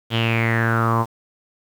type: tone with low-pass filter sweep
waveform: sawtooth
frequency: 114.6 Hz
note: A#2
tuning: 29 cents flat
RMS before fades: -19 dBFS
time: 0.1-1.06 s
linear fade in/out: 50 ms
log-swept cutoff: 3300 to 960 Hz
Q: 7.5
effects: 7-bit